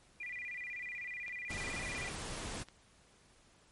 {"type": "tone with vibrato", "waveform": "sine", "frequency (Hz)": 2181, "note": "C#7", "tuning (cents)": -29, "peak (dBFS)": -40, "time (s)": [0.2, 2.09], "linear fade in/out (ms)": 5, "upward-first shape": "square", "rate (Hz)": 16, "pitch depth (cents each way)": 170}
{"type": "clicks", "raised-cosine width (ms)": 0.2, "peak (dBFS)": -34, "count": 4, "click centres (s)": [1.281, 1.675, 1.746, 2.686]}
{"type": "noise", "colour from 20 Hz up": "pink", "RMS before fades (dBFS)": -42, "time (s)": [1.49, 2.64], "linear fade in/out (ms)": 20}
{"effects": ["pink hiss -65 dBFS RMS until 3.71 s", "MP3 48 kbps"]}